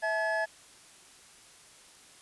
triangle tone cluster, 653 / 866 / 1701 Hz, E5 / A5 / G#6, -17 / -28 / +41 cents, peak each -29 / -33 / -29 dBFS, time 0.02-0.46 s, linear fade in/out 20 ms, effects white hiss -55 dBFS RMS until 2.21 s + resampled to 24000 Hz

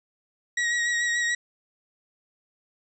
40% pulse tone with vibrato, 1901 Hz, A#6, 33 cents sharp, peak -22 dBFS, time 0.57-1.35 s, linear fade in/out 5 ms, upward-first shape triangle, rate 6.9 Hz, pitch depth 27 cents each way, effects resampled to 22050 Hz + 9-bit

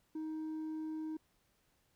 triangle tone with hard clipping, 313.8 Hz, D#4, 15 cents sharp, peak -37 dBFS, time 0.15-1.17 s, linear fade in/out 5 ms, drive 1 dB, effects pink hiss -75 dBFS RMS until 1.95 s

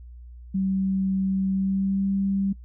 sine tone with pitch glide, 191.6 to 195.74 Hz, G3 to G3, -39 to -2 cents, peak -21 dBFS, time 0.54-2.53 s, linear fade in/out 10 ms, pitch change +37 cents, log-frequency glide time 1.49-2.09 s, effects noise-tail reverb RT60 0.1 s tail -23 dB re dry + added 60 Hz sine -40 dBFS peak until 2.64 s

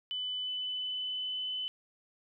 sine tone with pitch glide, 3000 to 3019 Hz, F#7 to F#7, +23 to +34 cents, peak -33 dBFS, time 0.11-1.68 s, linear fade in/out 0 ms, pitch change +11 cents, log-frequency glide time 0.4-1.53 s, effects none

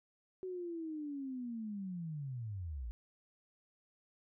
sine linear sweep, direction down, 376.4 to 52.4 Hz, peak -39 dBFS, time 0.43-2.91 s, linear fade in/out 0 ms, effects none

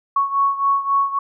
sine beating tone pair, 1108 / 1111.7 Hz, C#6 / C#6, -1 / +5 cents, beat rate 3.7 Hz, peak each -17 / -21 dBFS, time 0.16-1.19 s, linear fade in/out 5 ms, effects none

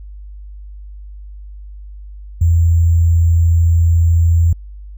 sine tone with sample-and-hold, 83.8 Hz, E2, 29 cents sharp, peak -8 dBFS, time 2.41-4.53 s, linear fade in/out 5 ms, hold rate 7350 Hz, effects added 50 Hz sine -30 dBFS peak until 4.97 s

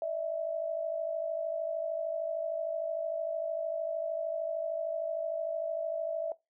sine tone pair together, 603.8 / 657 Hz, D5 / E5, +48 / -6 cents, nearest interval minor second, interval 146 cents, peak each -37 / -31 dBFS, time 0.02-6.32 s, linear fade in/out 2 ms, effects noise-tail reverb RT60 0.2 s tail -20 dB re dry

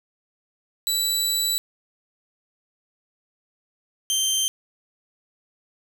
20% pulse tone pair in turn, 3951 / 3136 Hz, B7 / G7, 0 / 0 cents, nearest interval major third, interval 400 cents, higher first, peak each -15 dBFS, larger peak neither, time 0.87-1.58 / 4.1-4.48 s, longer first, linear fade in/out 0 ms, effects 7-bit

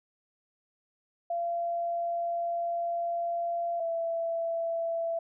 sine tone pair in turn, 685 / 667 Hz, F5 / E5, -34 / +20 cents, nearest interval unison, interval 46 cents, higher first, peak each -28 dBFS, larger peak neither, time 1.3-3.8 / 3.8-5.19 s, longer first, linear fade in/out 5 ms, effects none

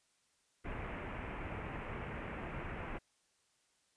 pink low-pass noise, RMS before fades -43 dBFS, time 0.64-2.99 s, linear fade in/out 20 ms, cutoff 2600 Hz, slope 48 dB/octave, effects white hiss -75 dBFS RMS until 3.96 s + resampled to 22050 Hz

